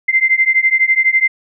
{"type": "beating tone pair", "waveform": "sine", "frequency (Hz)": [2076, 2088], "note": ["C7", "C7"], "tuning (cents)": [-14, -4], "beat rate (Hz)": 12, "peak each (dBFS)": -13, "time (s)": [0.08, 1.28], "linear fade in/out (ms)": 10, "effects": []}